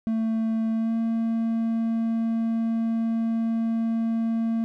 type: tone with pitch glide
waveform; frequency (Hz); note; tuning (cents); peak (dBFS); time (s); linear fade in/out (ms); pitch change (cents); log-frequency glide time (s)
triangle; 223.4 to 227.2; A3 to A#3; +27 to -44; -20; 0.07-4.64; 0; +29; 0.73-0.94
effects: none